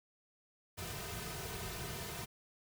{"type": "noise with comb filter", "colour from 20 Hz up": "pink", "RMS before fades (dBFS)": -43, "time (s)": [0.77, 2.26], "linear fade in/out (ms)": 20, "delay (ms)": 3.6, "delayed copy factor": -0.9, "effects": []}